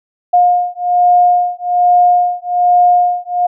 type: beating tone pair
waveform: sine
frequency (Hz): 712 / 713.2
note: F5 / F5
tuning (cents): +33 / +36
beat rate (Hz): 1.2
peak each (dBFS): -11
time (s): 0.33-3.47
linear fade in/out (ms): 10
effects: none